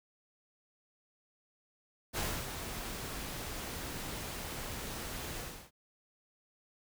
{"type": "noise with ADSR envelope", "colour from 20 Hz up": "pink", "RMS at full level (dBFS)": -34, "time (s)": [2.13, 5.71], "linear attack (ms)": 43, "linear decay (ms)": 280, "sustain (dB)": -7, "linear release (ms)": 320, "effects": []}